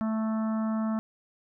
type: harmonic tone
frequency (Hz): 220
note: A3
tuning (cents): 0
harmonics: 1 / 3 / 4 / 5 / 6 / 7 / 8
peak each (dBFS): -26 / -38 / -44 / -42 / -42 / -55 / -53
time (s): 0.01-0.99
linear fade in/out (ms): 0
effects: none